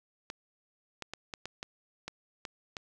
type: clicks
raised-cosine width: 0.2 ms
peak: -21 dBFS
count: 9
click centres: 0.301 / 1.023 / 1.136 / 1.338 / 1.456 / 1.629 / 2.08 / 2.452 / 2.768 s
effects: none